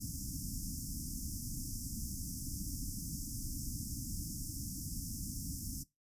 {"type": "band-stop noise", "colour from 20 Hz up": "pink", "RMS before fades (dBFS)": -41, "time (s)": [0, 5.84], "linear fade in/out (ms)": 20, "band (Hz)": [300, 5100], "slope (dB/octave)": 96, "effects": ["noise-tail reverb RT60 0.2 s tail -20 dB re dry", "resampled to 32000 Hz"]}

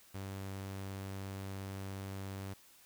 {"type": "tone", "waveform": "sawtooth", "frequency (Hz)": 97.1, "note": "G2", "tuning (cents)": -16, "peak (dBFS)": -37, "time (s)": [0.14, 2.54], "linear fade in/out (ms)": 10, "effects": ["white hiss -62 dBFS RMS until 2.85 s"]}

